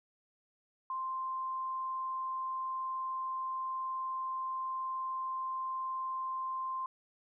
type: tone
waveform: sine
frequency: 1046.5 Hz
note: C6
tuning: in tune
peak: -34 dBFS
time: 0.9-6.86 s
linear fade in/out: 2 ms
effects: none